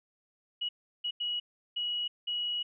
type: tone bursts at uneven times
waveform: sine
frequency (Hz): 2914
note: F#7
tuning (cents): -27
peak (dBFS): -30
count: 5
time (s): 0.61-0.69 / 1.04-1.11 / 1.2-1.4 / 1.76-2.08 / 2.27-2.63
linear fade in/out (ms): 10
effects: none